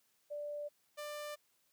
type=tone pair in turn; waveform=sine / sawtooth; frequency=587.3 / 593.4 Hz; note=D5 / D5; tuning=0 / +18 cents; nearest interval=unison; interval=18 cents; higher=second; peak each=-39 / -38 dBFS; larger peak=second; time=0.3-0.69 / 0.97-1.36 s; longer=neither; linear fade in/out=20 ms; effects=white hiss -75 dBFS RMS until 1.72 s + high-pass 80 Hz 12 dB/octave